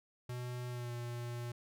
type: tone with pitch glide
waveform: square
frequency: 123.47 to 120.02 Hz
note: B2 to B2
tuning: 0 to -49 cents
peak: -40 dBFS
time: 0.29-1.52 s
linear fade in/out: 5 ms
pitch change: -49 cents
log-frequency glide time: 0.69-0.92 s
effects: none